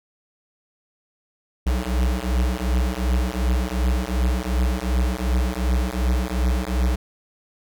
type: beating tone pair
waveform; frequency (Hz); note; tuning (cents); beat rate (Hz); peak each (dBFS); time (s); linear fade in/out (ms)
square; 60.7 / 63.4; B1 / B1; -29 / +46; 2.7; -23; 1.66-6.96; 10
effects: none